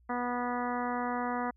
harmonic tone, 244.6 Hz, B3, 16 cents flat, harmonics 1 / 2 / 3 / 4 / 5 / 6 / 7 / 8, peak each -35 / -39 / -36 / -37 / -39 / -44 / -45 / -45 dBFS, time 0.09-1.51 s, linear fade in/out 10 ms, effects added 60 Hz sine -60 dBFS peak until 1.56 s

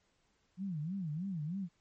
sine tone with vibrato, 171.3 Hz, F3, 33 cents flat, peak -35 dBFS, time 0.57-1.69 s, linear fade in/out 50 ms, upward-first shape sine, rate 3.2 Hz, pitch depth 260 cents each way, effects pink hiss -75 dBFS RMS until 1.8 s + MP3 32 kbps

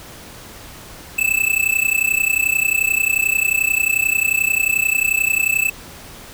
square tone with amplitude modulation, 2623 Hz, E7, 9 cents flat, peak -12 dBFS, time 1.18-5.7 s, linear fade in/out 10 ms, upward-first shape sine, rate 31.3 Hz, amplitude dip 90%, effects pink hiss -38 dBFS RMS until 6.33 s

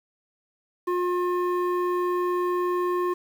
square tone with low-pass filter, 356.8 Hz, F4, 37 cents sharp, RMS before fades -25 dBFS, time 0.87-3.14 s, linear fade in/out 10 ms, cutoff 1200 Hz, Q 1.9, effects 8-bit

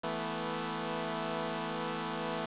10% pulse chord, E suspended fourth, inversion none, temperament equal with one note detuned, 164.81 / 220 / 246.1 Hz, E3 / A3 / B3, 0 / 0 / -6 cents, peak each -30 / -29 / -31 dBFS, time 0.03-2.46 s, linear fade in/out 10 ms, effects resampled to 8000 Hz + 8-bit

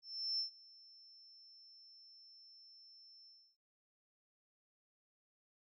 sine tone with ADSR envelope, 5340 Hz, E8, 22 cents sharp, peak -34 dBFS, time 0.02-3.57 s, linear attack 370 ms, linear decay 110 ms, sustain -24 dB, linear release 300 ms, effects none

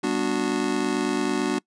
square chord, G major seventh, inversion none, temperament just, 196 / 245 / 294 / 367.5 Hz, G3 / B3 / D4 / F#4, 0 / -14 / +2 / -12 cents, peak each -32 / -29 / -27 / -28 dBFS, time 0.03-1.59 s, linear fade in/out 10 ms, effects noise-tail reverb RT60 0.1 s tail -24 dB re dry + resampled to 22050 Hz

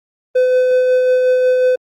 triangle tone with tremolo, 507 Hz, B4, 45 cents sharp, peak -7 dBFS, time 0.35-1.76 s, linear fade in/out 10 ms, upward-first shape sine, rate 5.5 Hz, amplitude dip 25%, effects Opus 32 kbps

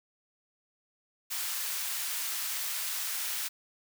white high-pass noise, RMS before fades -34 dBFS, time 1.3-3.49 s, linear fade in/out 20 ms, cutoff 1100 Hz, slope 12 dB/octave, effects none

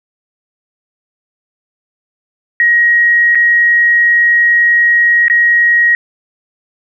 sine tone with dropouts, 1891 Hz, A#6, 24 cents sharp, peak -6 dBFS, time 2.6-5.95 s, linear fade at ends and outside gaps 1 ms, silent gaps 3.349-3.354 / 5.282-5.299 s, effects none

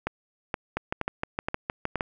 two click trains, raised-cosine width 0.5 ms, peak -12 / -12 dBFS, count 5 / 9, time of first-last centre 0.07-1.957 / 0.77-2.008 s, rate 2.12 / 6.46 Hz, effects none

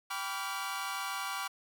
sawtooth chord, G dominant seventh, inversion none, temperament equal with one note detuned, 784 / 987.8 / 1149.8 / 1396.9 Hz, G5 / B5 / D6 / F6, 0 / 0 / -37 / 0 cents, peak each -38 / -38 / -35 / -37 dBFS, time 0.1-1.48 s, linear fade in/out 10 ms, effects none

